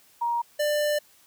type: tone pair in turn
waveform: sine / square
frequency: 943 / 594.1 Hz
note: A#5 / D5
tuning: +20 / +20 cents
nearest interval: minor sixth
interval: 800 cents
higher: first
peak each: -23 dBFS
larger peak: neither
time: 0.21-0.42 / 0.59-0.99 s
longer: second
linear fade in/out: 10 ms
effects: white hiss -58 dBFS RMS until 1.26 s + high-pass 60 Hz 12 dB/octave